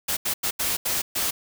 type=noise bursts at uneven times; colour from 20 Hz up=white; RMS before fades=-25 dBFS; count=6; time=0.08-0.17 / 0.25-0.34 / 0.43-0.51 / 0.59-0.77 / 0.85-1.02 / 1.15-1.31 s; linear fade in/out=10 ms; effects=none